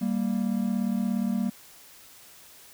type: tone pair together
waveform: triangle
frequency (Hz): 196 / 233.1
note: G3 / A#3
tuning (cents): 0 / 0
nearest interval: minor third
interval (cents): 300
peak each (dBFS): -25 / -25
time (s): 0.01-1.5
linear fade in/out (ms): 10
effects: white hiss -51 dBFS RMS until 2.73 s